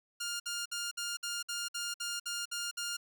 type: tone bursts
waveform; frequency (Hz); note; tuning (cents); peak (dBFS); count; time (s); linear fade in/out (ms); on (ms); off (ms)
10% pulse; 1407; F6; +12; -27; 11; 0.2-2.97; 10; 200; 57
effects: none